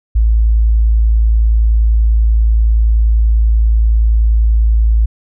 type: tone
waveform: sine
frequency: 55.2 Hz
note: A1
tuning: 6 cents sharp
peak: -7 dBFS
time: 0.15-5.06 s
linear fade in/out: 10 ms
effects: none